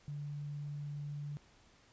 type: tone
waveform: sine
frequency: 145.6 Hz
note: D3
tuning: 15 cents flat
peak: -39 dBFS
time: 0.08-1.37 s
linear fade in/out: 0 ms
effects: pink hiss -65 dBFS RMS until 1.92 s + resampled to 16000 Hz